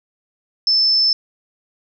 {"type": "tone", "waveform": "sine", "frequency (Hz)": 5274, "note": "E8", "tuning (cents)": 0, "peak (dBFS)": -12, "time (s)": [0.67, 1.13], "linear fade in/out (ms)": 2, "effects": []}